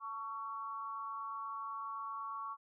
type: tone with amplitude modulation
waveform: sine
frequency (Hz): 1118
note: C#6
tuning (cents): +14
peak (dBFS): -36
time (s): 0-2.57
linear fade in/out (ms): 50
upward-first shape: sine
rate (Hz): 229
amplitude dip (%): 75
effects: none